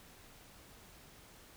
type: silence
effects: pink hiss -58 dBFS RMS until 1.56 s